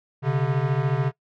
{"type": "beating tone pair", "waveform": "square", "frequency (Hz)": [130.1, 144.1], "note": ["C3", "D3"], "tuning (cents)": [-9, -33], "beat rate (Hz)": 14, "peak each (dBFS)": [-24, -24], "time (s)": [0.22, 1.12], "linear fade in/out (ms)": 50, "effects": ["noise-tail reverb RT60 0.1 s tail -20 dB re dry", "low-pass 2000 Hz 12 dB/octave"]}